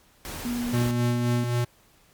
pink noise, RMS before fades -36 dBFS, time 0.25-0.91 s, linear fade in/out 0 ms
sine tone, 241 Hz, B3, 42 cents flat, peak -26 dBFS, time 0.45-1.44 s, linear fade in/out 0 ms
square tone with tremolo, 120.8 Hz, B2, 38 cents flat, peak -22 dBFS, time 0.73-1.65 s, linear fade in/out 10 ms, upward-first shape sine, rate 3.8 Hz, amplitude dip 40%
effects pink hiss -59 dBFS RMS until 2.13 s + MP3 96 kbps

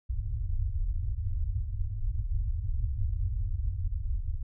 pink low-pass noise, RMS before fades -30 dBFS, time 0.09-4.43 s, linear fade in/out 10 ms, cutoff 110 Hz, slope 96 dB/octave, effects none

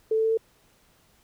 sine tone with pitch steps, 440 / 442.8 / 445.6 / 448.5 Hz, A4 / A4 / A4 / A4, 0 / +11 / +22 / +33 cents, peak -20 dBFS, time 0.11-0.374 s, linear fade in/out 5 ms, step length 66 ms, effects pink hiss -62 dBFS RMS until 1.23 s

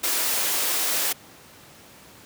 white high-pass noise, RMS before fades -24 dBFS, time 0.03-1.13 s, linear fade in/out 10 ms, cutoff 280 Hz, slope 24 dB/octave, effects pink hiss -48 dBFS RMS until 2.25 s + high-pass 100 Hz 12 dB/octave

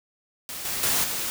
white noise with level steps, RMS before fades -35 / -29 / -23 / -29 dBFS, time 0.49-1.3 s, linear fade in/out 0 ms, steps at 0.65 / 0.83 / 1.04 s, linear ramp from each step 2 ms, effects none

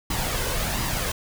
pink noise with flanger, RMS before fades -26 dBFS, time 0.1-1.12 s, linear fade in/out 5 ms, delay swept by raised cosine 1 to 2 ms, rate 1.4 Hz, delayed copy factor +0.5, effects none

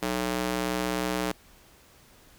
square tone with high-pass filter, 61.5 Hz, B1, 7 cents flat, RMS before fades -29 dBFS, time 0.02-1.32 s, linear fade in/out 5 ms, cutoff 260 Hz, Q 0.73, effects pink hiss -56 dBFS RMS until 2.38 s

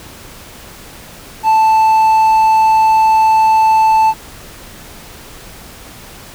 triangle tone, 880 Hz, A5, in tune, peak -5 dBFS, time 1.43-4.14 s, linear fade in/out 50 ms, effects pink hiss -35 dBFS RMS until 6.34 s

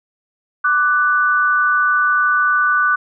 sine tone pair together, 1174.7 / 1488.3 Hz, D6 / F#6, 0 / +10 cents, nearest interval major third, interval 410 cents, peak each -16 / -14 dBFS, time 0.64-2.96 s, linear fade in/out 10 ms, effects none

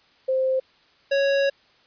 sine / square tone pair in turn, 523.3 / 554.4 Hz, C5 / C#5, 0 / 0 cents, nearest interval minor second, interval 100 cents, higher second, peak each -19 dBFS, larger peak neither, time 0.28-0.6 / 1.11-1.5 s, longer second, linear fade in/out 10 ms, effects white hiss -58 dBFS RMS until 1.86 s + resampled to 11025 Hz

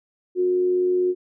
sine tone with amplitude modulation, 362.9 Hz, F#4, 34 cents flat, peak -16 dBFS, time 0.35-1.15 s, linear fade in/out 50 ms, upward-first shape sine, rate 96.2 Hz, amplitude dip 30%, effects none

